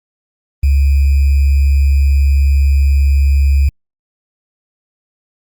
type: tone with sample-and-hold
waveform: sine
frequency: 69.4 Hz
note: C#2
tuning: 3 cents sharp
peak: -7 dBFS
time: 0.63-3.69 s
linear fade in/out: 5 ms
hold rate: 2450 Hz
effects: Opus 32 kbps